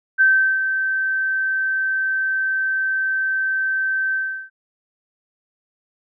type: tone with ADSR envelope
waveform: sine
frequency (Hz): 1549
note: G6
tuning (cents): -21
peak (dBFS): -10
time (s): 0.18-4.5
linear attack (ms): 29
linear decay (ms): 380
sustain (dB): -8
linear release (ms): 360
effects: none